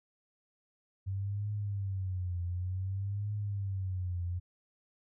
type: tone with vibrato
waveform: sine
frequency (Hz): 95.6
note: G2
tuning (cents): -43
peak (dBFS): -32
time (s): 1.06-4.4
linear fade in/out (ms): 20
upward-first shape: triangle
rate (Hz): 0.55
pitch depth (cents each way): 160
effects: none